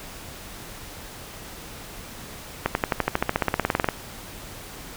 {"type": "accelerating click train", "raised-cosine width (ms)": 0.5, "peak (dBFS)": -5, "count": 20, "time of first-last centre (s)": [2.66, 3.888], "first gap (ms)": 91, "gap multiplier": 0.96, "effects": ["pink hiss -40 dBFS RMS until 4.96 s"]}